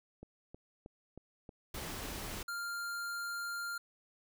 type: click train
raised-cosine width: 2 ms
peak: -35 dBFS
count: 5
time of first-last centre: 0.23-1.492 s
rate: 3.17 Hz
type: noise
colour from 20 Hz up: pink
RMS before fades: -42 dBFS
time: 1.74-2.43 s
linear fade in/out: 5 ms
type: tone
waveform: square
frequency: 1396.9 Hz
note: F6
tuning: in tune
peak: -38 dBFS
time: 2.48-3.78 s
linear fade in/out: 5 ms
effects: none